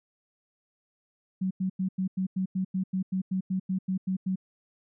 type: tone bursts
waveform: sine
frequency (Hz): 187.8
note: F#3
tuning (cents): +26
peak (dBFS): -25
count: 16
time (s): 1.41-4.358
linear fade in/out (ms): 10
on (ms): 98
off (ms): 92
effects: none

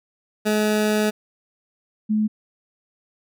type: tone pair in turn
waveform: 20% pulse / sine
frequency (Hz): 212.6 / 214.3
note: G#3 / A3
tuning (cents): +41 / -45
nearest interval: unison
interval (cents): 14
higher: second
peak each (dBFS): -13 / -17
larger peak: first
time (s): 0.45-1.11 / 2.09-2.28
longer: first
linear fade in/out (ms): 20
effects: none

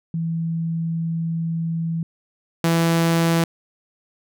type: tone pair in turn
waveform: sine / sawtooth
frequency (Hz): 164.81 / 166.34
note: E3 / E3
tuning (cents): 0 / +16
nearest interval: unison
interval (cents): 16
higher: second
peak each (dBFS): -21 / -12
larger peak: second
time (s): 0.14-2.03 / 2.64-3.44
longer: first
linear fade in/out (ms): 2
effects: none

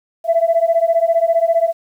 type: beating tone pair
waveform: sine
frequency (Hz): 659.3 / 674.3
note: E5 / E5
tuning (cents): 0 / +39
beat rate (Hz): 15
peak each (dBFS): -14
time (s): 0.24-1.73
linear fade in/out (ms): 50
effects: tanh soft clip ceiling -5 dBFS + 8-bit

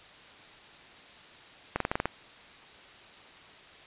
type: clicks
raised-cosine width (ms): 0.5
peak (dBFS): -12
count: 7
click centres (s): 1.76 / 1.803 / 1.851 / 1.915 / 1.955 / 2.001 / 2.056
effects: white hiss -51 dBFS RMS until 3.86 s + resampled to 8000 Hz

